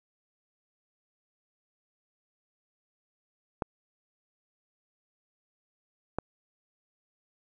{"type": "clicks", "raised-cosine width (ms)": 1, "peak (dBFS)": -15, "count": 2, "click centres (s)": [3.622, 6.186], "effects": []}